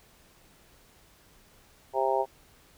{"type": "harmonic tone", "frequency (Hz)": 132.7, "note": "C3", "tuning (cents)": 25, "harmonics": [3, 4, 5, 6, 7], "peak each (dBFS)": [-30, -30, -30, -30, -30], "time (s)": [1.93, 2.26], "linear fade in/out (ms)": 50, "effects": ["pink hiss -59 dBFS RMS until 2.77 s"]}